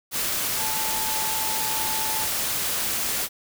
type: tone in noise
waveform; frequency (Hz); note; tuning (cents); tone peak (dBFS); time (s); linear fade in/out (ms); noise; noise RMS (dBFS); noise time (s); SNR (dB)
sine; 875; A5; -10; -31; 0.56-2.28; 50; white; -26; 0.11-3.29; -8
effects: none